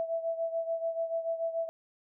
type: beating tone pair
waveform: sine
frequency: 659.3 / 666.2 Hz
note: E5 / E5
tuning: 0 / +18 cents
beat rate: 6.9 Hz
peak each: -31 / -36 dBFS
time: 0-1.69 s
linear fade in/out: 0 ms
effects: none

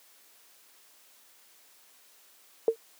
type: tone with exponential decay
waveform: sine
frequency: 452.7 Hz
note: A4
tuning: 49 cents sharp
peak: -14 dBFS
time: 2.68-2.76 s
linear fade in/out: 1 ms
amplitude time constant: 17 ms
effects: white hiss -59 dBFS RMS until 2.99 s + high-pass 300 Hz 12 dB/octave

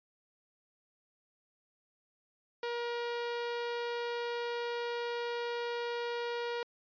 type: tone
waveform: sawtooth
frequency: 475.3 Hz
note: A#4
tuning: 34 cents sharp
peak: -30 dBFS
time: 2.63-6.63 s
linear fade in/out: 2 ms
effects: resampled to 11025 Hz

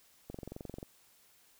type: click train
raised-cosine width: 2 ms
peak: -29 dBFS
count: 13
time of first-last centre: 0.3-0.829 s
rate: 22.7 Hz
effects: white hiss -65 dBFS RMS until 1.59 s

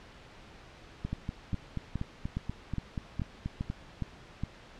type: two click trains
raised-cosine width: 5 ms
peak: -21 / -20 dBFS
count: 12 / 9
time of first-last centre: 1.05-3.701 / 1.13-4.436 s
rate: 4.15 / 2.42 Hz
effects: pink hiss -52 dBFS RMS until 4.79 s + low-pass 4000 Hz 12 dB/octave

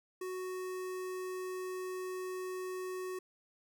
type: tone with notch filter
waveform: square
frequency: 370 Hz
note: F#4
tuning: in tune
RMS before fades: -40 dBFS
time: 0.21-3.19 s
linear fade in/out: 5 ms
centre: 3700 Hz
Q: 1.5
effects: none

